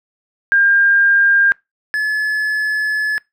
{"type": "tone pair in turn", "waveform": ["sine", "triangle"], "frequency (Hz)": [1604, 1716.1], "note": ["G6", "A6"], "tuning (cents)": [39, -44], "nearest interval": "minor second", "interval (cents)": 117, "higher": "second", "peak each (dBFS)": [-9, -13], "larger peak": "first", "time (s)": [[0.52, 1.52], [1.94, 3.18]], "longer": "second", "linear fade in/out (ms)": 0, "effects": ["noise-tail reverb RT60 0.2 s tail -24 dB re dry"]}